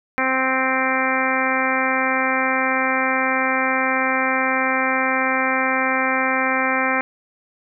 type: harmonic tone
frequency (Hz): 261.6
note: C4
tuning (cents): 0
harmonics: 1 / 2 / 3 / 4 / 5 / 6 / 7 / 8 / 9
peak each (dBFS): -26 / -26 / -26 / -26 / -26 / -26 / -26 / -26 / -26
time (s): 0.18-7.01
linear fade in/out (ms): 0
effects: none